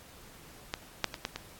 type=clicks; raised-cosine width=0.2 ms; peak=-14 / -8 / -21 / -14 / -18 dBFS; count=5; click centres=0.739 / 1.043 / 1.142 / 1.251 / 1.36 s; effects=pink hiss -53 dBFS RMS until 1.59 s + AAC 64 kbps